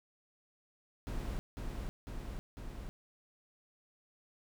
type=noise with echo; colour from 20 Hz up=brown; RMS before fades=-38 dBFS; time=1.07-1.39 s; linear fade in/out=0 ms; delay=500 ms; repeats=3; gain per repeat=-2 dB; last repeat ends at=2.89 s; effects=none